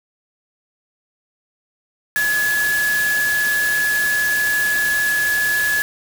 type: tone in noise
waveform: sine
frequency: 1699 Hz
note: G#6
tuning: 39 cents sharp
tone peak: -16 dBFS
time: 2.16-5.82 s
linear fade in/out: 0 ms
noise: white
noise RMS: -26 dBFS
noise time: 2.16-5.82 s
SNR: +7 dB
effects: none